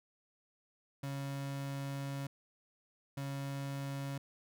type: tone bursts at uneven times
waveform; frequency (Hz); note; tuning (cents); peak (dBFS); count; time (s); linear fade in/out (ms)
35% pulse; 138.59; C#3; 0; -36; 2; 1.03-2.27 / 3.17-4.18; 5
effects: none